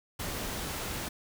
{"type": "noise", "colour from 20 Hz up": "pink", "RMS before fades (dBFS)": -36, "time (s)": [0.19, 1.09], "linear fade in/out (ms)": 10, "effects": []}